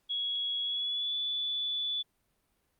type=tone with pitch glide; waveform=sine; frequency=3339 to 3463 Hz; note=G#7 to A7; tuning=+9 to -28 cents; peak=-30 dBFS; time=0.09-2.03 s; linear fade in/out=20 ms; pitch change=+63 cents; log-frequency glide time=0.63-1.15 s; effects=pink hiss -75 dBFS RMS until 2.79 s + Opus 48 kbps